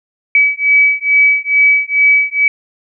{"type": "beating tone pair", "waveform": "sine", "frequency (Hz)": [2283, 2285.3], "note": ["D7", "D7"], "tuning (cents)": [-50, -48], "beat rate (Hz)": 2.3, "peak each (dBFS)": -11, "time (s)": [0.35, 2.48], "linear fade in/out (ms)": 2, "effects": []}